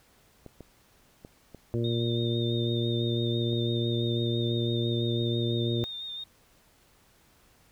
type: clicks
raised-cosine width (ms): 2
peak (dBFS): -30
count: 5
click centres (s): 0.463 / 0.607 / 1.249 / 1.547 / 3.531
type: harmonic tone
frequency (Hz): 117.3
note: A#2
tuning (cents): +11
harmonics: 1 / 2 / 3 / 4 / 5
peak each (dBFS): -28 / -33 / -31 / -37 / -42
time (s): 1.74-5.84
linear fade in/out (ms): 0
type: tone with vibrato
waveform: sine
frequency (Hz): 3652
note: A#7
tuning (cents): -36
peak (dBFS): -35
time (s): 1.84-6.24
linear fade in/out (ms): 5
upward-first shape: sine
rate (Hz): 6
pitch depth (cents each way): 29
effects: pink hiss -62 dBFS RMS until 7.71 s